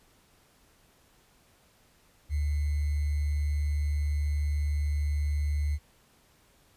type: tone with sample-and-hold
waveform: sine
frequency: 73.42 Hz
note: D2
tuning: in tune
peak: -25 dBFS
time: 2.29-5.79 s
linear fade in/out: 50 ms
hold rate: 2100 Hz
effects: pink hiss -63 dBFS RMS until 6.76 s + resampled to 32000 Hz

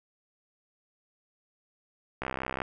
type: click train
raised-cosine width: 0.5 ms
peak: -17 dBFS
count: 27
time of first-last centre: 2.22-2.618 s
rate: 65.3 Hz
effects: none

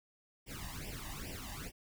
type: noise with flanger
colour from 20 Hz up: pink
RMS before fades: -44 dBFS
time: 0.46-1.72 s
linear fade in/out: 50 ms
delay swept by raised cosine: 0.37 to 1.09 ms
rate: 2.4 Hz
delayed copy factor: +0.95
effects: none

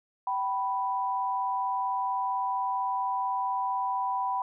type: tone pair together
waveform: sine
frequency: 772.1 / 987.8 Hz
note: G5 / B5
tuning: -26 / 0 cents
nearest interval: major third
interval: 426 cents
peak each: -31 / -28 dBFS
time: 0.27-4.42 s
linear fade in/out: 2 ms
effects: none

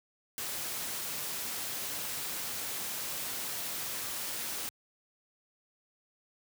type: noise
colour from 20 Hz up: white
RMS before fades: -37 dBFS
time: 0.38-4.69 s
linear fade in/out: 0 ms
effects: high-pass 80 Hz 12 dB/octave

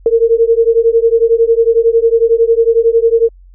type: beating tone pair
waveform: sine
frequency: 453.7 / 464.7 Hz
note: A#4 / A#4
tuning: -47 / -5 cents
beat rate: 11 Hz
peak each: -10 dBFS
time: 0.06-3.29 s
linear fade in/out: 2 ms
effects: added 45 Hz sine -37 dBFS peak until 3.54 s

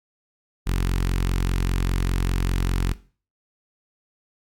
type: tone with notch filter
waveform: sawtooth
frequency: 45.01 Hz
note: F#1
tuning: 47 cents flat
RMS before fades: -22 dBFS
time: 0.66-2.94 s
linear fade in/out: 20 ms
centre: 610 Hz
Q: 0.97
effects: noise-tail reverb RT60 0.4 s tail -19 dB re dry + AAC 64 kbps

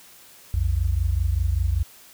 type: tone pair together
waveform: sine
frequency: 60.7 / 85.84 Hz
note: B1 / F2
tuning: -29 / -29 cents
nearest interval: tritone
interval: 600 cents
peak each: -22 / -22 dBFS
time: 0.54-1.83 s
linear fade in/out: 0 ms
effects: white hiss -49 dBFS RMS until 2.13 s

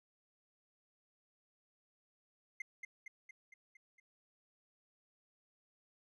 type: tone with echo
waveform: triangle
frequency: 2093 Hz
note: C7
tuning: in tune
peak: -37 dBFS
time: 2.6-2.62 s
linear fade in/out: 5 ms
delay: 230 ms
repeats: 6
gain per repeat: -4 dB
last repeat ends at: 4 s
effects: resampled to 22050 Hz

